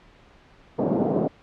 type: band-pass noise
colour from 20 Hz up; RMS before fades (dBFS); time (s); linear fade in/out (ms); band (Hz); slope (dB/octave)
pink; -23; 0.78-1.28; 10; 170 to 680; 24
effects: pink hiss -53 dBFS RMS until 1.42 s + low-pass 3000 Hz 12 dB/octave